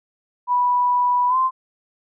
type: tone with pitch glide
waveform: sine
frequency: 983 to 1040.9 Hz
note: B5 to C6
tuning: -8 to -9 cents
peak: -15 dBFS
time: 0.47-1.51 s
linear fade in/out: 50 ms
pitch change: +99 cents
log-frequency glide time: 1.28-1.37 s
effects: none